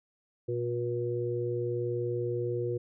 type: harmonic tone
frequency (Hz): 120.2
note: B2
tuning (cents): -46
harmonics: 1 / 3 / 4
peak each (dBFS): -34 / -32 / -34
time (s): 0.48-2.78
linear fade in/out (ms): 10
effects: none